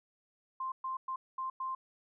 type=tone bursts at uneven times; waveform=sine; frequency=1048 Hz; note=C6; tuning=2 cents sharp; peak=-34 dBFS; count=5; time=0.6-0.72 / 0.84-0.97 / 1.08-1.16 / 1.38-1.5 / 1.6-1.75 s; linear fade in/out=5 ms; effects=none